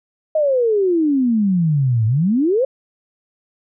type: exponential two-way sweep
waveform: sine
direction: down then up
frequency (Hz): 638 to 106.4 to 554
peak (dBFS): -13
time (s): 0.35-2.65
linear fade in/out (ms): 5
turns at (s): 2.06
effects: none